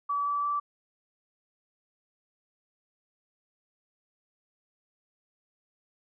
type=tone with pitch steps; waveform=sine; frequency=1147 / 1154.3 / 1161.7 Hz; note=D6 / D6 / D6; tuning=-41 / -30 / -19 cents; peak=-26 dBFS; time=0.09-0.6 s; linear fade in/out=10 ms; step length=170 ms; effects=none